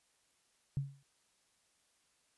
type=tone with exponential decay; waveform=sine; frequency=138.59 Hz; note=C#3; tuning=in tune; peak=-29 dBFS; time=0.77-1.03 s; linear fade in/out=0 ms; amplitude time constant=56 ms; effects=white hiss -74 dBFS RMS until 2.37 s + resampled to 24000 Hz